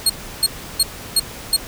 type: tone bursts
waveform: 25% pulse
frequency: 4288 Hz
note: C8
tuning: 42 cents sharp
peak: -7 dBFS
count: 5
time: 0.06-1.565 s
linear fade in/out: 5 ms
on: 37 ms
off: 330 ms
effects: pink hiss -34 dBFS RMS until 1.67 s